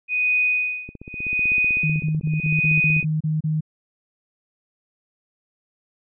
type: tone with tremolo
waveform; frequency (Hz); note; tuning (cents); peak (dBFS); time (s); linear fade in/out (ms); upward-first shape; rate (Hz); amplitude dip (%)
sine; 2489; D#7; 0; -16; 0.08-3.05; 50; sine; 0.83; 100
type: click train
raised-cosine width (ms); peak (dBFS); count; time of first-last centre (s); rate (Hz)
3; -23; 35; 0.89-3.028; 15.9
type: tone bursts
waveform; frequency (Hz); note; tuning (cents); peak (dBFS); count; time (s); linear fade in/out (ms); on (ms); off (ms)
sine; 155.5; D#3; -1; -19; 9; 1.83-3.608; 10; 170; 31
effects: none